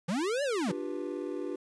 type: linear two-way sweep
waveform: square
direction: up then down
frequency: 155.56 to 592 to 155.56 Hz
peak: -29 dBFS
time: 0.08-0.72 s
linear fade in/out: 10 ms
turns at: 0.43 s
type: chord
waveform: triangle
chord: G dominant seventh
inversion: second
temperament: just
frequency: 294 / 352.8 / 392 / 490 Hz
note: D4 / F4 / G4 / B4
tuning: +2 / +18 / 0 / -14 cents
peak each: -36 / -36 / -37 / -39 dBFS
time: 0.68-1.56 s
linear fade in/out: 5 ms
effects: resampled to 22050 Hz + 10-bit